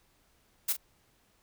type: noise with echo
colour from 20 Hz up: blue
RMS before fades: -28 dBFS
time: 0.68-0.73 s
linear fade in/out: 10 ms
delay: 39 ms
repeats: 1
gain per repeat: -11 dB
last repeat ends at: 0.769 s
effects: pink hiss -68 dBFS RMS until 1.42 s